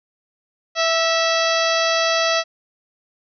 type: harmonic tone with a mistuned harmonic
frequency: 659.3 Hz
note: E5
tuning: in tune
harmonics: 1 / 2 / 3 / 4 / 5 / 6 / 7 / 8 / 9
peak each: -20 / -23 / -25 / -26 / -27 / -28 / -28 / -29 / -30 dBFS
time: 0.75-2.44 s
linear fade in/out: 50 ms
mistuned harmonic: 3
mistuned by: -33 cents
effects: none